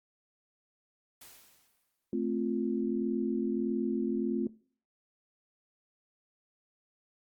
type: noise with exponential decay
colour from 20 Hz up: white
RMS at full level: -50 dBFS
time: 1.21-2.18 s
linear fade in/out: 5 ms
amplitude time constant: 210 ms
type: chord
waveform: sine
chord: F major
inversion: first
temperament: equal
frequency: 220 / 261.6 / 349.2 Hz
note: A3 / C4 / F4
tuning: 0 / 0 / 0 cents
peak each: -33 dBFS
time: 2.13-4.47 s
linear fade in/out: 2 ms
effects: noise-tail reverb RT60 0.5 s tail -22 dB re dry + Opus 48 kbps